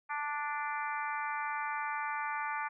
harmonic tone, 293.7 Hz, D4, in tune, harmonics 3 / 4 / 5 / 6 / 7 / 8, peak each -37 / -39 / -41 / -43 / -44 / -45 dBFS, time 0.09-2.69 s, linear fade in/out 20 ms, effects none

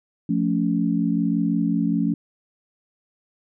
sine chord, F augmented, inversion none, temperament equal with one note detuned, 174.61 / 220 / 281.2 Hz, F3 / A3 / C#4, 0 / 0 / +25 cents, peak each -23 dBFS, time 0.29-2.14 s, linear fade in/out 5 ms, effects none

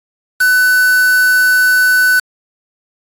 triangle tone with quantisation, 1500 Hz, F#6, 23 cents sharp, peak -6 dBFS, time 0.4-2.2 s, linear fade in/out 10 ms, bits 3, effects AAC 64 kbps

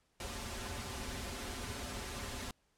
pink noise with comb filter, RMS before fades -42 dBFS, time 0.2-2.51 s, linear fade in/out 2 ms, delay 6.3 ms, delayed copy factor -0.7, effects pink hiss -75 dBFS RMS until 2.77 s + low-pass 10000 Hz 12 dB/octave

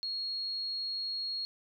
sine tone, 4298 Hz, C8, 46 cents sharp, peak -33 dBFS, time 0.03-1.45 s, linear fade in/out 0 ms, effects none

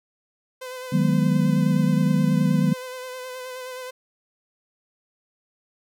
sawtooth tone with vibrato, 509 Hz, C5, 48 cents flat, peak -29 dBFS, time 0.61-3.91 s, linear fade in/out 10 ms, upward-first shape sine, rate 9.5 Hz, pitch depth 28 cents each way
sine chord, G# minor seventh, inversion second, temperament equal with one note detuned, 155.56 / 185 / 207.7 / 245.4 Hz, D#3 / F#3 / G#3 / B3, 0 / 0 / 0 / -11 cents, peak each -21 / -22 / -24 / -24 dBFS, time 0.92-2.74 s, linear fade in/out 10 ms
effects none

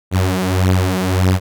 sawtooth beating tone pair, 92.1 / 93.8 Hz, F#2 / F#2, -7 / +24 cents, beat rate 1.7 Hz, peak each -12 / -12 dBFS, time 0.11-1.4 s, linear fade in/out 50 ms, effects none

